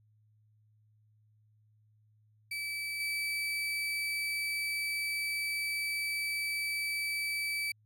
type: tone with level steps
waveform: 35% pulse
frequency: 2305 Hz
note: D7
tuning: 33 cents flat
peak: -33 / -30 dBFS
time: 2.51-7.72 s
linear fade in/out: 5 ms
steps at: 3 s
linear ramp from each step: 2 ms
effects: added 107 Hz sine -64 dBFS peak until 7.85 s